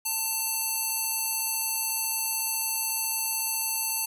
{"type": "tone with band-pass filter", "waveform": "square", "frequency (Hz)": 893, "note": "A5", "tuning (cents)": 25, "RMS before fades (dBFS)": -29, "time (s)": [0.05, 4.06], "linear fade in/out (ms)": 10, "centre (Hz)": 11000, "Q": 1.6, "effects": []}